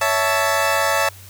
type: chord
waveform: 20% pulse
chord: A major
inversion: first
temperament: equal with one note detuned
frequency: 559.8 / 659.3 / 880 Hz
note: C#5 / E5 / A5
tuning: +17 / 0 / 0 cents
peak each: -16 dBFS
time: 0.01-1.09 s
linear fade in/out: 5 ms
effects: added 95 Hz sine -41 dBFS peak until 1.29 s + white hiss -44 dBFS RMS until 1.29 s